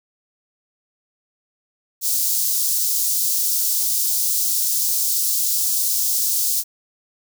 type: high-pass noise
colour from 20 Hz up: white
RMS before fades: -20 dBFS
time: 2.01-6.64 s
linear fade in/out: 50 ms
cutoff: 4800 Hz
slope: 24 dB/octave
effects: none